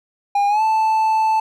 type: tone with pitch glide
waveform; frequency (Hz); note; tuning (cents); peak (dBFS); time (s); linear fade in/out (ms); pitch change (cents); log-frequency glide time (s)
triangle; 810 to 878.2; G#5 to A5; -43 to -4; -12; 0.35-1.4; 5; +139; 0.48-0.62
effects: none